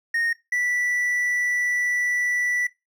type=tone pair in turn; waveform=triangle; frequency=1854 / 1964.2 Hz; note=A#6 / B6; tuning=-10 / -10 cents; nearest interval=minor second; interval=100 cents; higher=second; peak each=-19 dBFS; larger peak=neither; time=0.14-0.33 / 0.52-2.67 s; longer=second; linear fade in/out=5 ms; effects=noise-tail reverb RT60 0.2 s tail -17 dB re dry